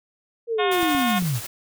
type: linear sweep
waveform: sine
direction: down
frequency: 475 to 102.8 Hz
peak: -21 dBFS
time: 0.47-1.41 s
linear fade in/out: 50 ms
type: harmonic tone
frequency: 359.9 Hz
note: F#4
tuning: 48 cents flat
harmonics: 2 / 3 / 4 / 5 / 6 / 7 / 8 / 9 / 10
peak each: -25 / -27 / -31 / -33 / -33 / -34 / -36 / -34 / -33 dBFS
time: 0.58-1.2 s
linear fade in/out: 20 ms
type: noise with tremolo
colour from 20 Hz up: white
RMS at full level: -32 dBFS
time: 0.71-1.47 s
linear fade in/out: 10 ms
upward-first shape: sine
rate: 11 Hz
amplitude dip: 35%
type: clicks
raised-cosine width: 3 ms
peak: -23 dBFS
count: 3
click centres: 0.83 / 0.949 / 1.224 s
effects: none